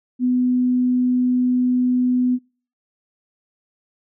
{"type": "tone", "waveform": "sine", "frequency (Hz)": 250, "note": "B3", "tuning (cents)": 21, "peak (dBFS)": -15, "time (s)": [0.19, 2.39], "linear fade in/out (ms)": 50, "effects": ["noise-tail reverb RT60 0.4 s tail -24 dB re dry"]}